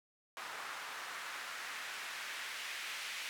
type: noise with band-pass filter sweep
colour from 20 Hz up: white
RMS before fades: -44 dBFS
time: 0.37-3.29 s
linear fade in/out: 0 ms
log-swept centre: 1200 to 2300 Hz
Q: 1.4
effects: none